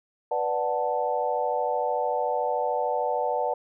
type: chord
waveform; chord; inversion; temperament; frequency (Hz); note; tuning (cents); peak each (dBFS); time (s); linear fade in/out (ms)
sine; B minor seventh; none; equal; 493.9 / 587.3 / 740 / 880; B4 / D5 / F#5 / A5; 0 / 0 / 0 / 0; -29; 0.31-3.54; 5
effects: none